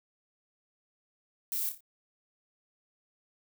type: noise with echo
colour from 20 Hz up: violet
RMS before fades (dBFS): -33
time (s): 1.52-1.69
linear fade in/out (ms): 0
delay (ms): 29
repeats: 4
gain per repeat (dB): -7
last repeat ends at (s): 1.806
effects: none